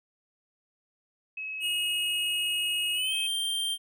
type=tone; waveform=sine; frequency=2569 Hz; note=E7; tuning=45 cents flat; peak=-33 dBFS; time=1.37-3.27 s; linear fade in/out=5 ms
type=tone with pitch glide; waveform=square; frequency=2885 to 3164 Hz; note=F#7 to G7; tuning=-44 to +15 cents; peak=-28 dBFS; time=1.6-3.78 s; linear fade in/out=50 ms; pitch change=+159 cents; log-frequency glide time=2.94-3.14 s
effects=none